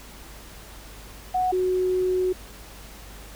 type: tone pair in turn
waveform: sine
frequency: 737 / 368.5 Hz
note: F#5 / F#4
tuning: -7 / -7 cents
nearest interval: octave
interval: 1200 cents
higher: first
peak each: -20 dBFS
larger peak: neither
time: 1.34-1.52 / 1.52-2.33 s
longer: second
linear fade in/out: 10 ms
effects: added 50 Hz sine -44 dBFS peak until 3.35 s + pink hiss -45 dBFS RMS until 3.35 s